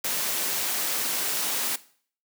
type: noise with amplitude modulation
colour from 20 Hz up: white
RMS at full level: -26 dBFS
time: 0.04-1.76 s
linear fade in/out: 5 ms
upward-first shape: sine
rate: 194 Hz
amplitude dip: 30%
effects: noise-tail reverb RT60 0.5 s tail -18 dB re dry + high-pass 200 Hz 12 dB/octave